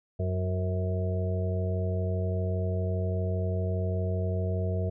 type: harmonic tone with a mistuned harmonic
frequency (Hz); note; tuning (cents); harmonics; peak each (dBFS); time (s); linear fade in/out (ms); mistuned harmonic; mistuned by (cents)
92.5; F#2; 0; 1 / 2 / 4 / 5 / 6 / 7; -27 / -36 / -39 / -37 / -47 / -37; 0.19-4.9; 10; 6; -28
effects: none